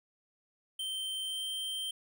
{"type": "tone with pitch glide", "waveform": "square", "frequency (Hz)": [3118, 3136], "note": ["G7", "G7"], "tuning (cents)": [-10, 0], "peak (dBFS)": -35, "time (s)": [0.79, 1.91], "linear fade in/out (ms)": 5, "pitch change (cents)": 10, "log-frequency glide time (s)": [1.24, 1.45], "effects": []}